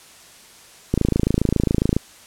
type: click train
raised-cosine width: 3 ms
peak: -4 dBFS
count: 29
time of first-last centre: 0.94-1.966 s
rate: 27.3 Hz
effects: white hiss -46 dBFS RMS until 2.26 s + low-pass 10000 Hz 12 dB/octave